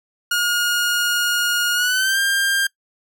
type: tone with pitch glide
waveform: sawtooth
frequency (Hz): 1431 to 1597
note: F6 to G6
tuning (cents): +42 to +32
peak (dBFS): -13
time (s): 0.31-2.67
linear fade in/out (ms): 5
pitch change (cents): +190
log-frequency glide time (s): 1.74-2.19
effects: noise-tail reverb RT60 0.1 s tail -22 dB re dry